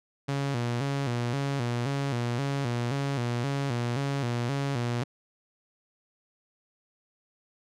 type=tone with vibrato; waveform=sawtooth; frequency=129.3 Hz; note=C3; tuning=20 cents flat; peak=-23 dBFS; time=0.28-5.04 s; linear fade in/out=10 ms; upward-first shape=square; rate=1.9 Hz; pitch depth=130 cents each way; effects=low-pass 7000 Hz 12 dB/octave